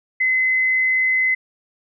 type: tone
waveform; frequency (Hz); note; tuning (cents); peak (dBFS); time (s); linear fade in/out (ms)
sine; 2041; C7; -44; -15; 0.2-1.35; 10
effects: none